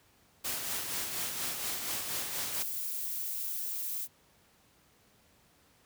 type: noise with tremolo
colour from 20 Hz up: white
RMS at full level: -34 dBFS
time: 0.44-2.63 s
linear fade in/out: 10 ms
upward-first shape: sine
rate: 4.2 Hz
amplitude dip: 40%
type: noise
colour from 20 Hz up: violet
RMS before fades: -36 dBFS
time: 2.5-4.08 s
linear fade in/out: 50 ms
effects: pink hiss -65 dBFS RMS until 5.85 s + high-pass 60 Hz 12 dB/octave